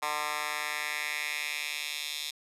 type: tone with high-pass filter sweep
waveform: 10% pulse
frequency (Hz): 150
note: D3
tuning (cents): +37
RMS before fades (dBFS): -34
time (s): 0.02-2.31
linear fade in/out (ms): 10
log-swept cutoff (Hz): 1100 to 3600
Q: 2.1
effects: resampled to 32000 Hz